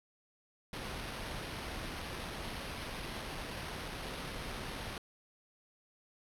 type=noise with sample-and-hold; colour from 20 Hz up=pink; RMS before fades=-42 dBFS; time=0.73-4.98 s; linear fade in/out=2 ms; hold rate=7350 Hz; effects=low-pass 12000 Hz 12 dB/octave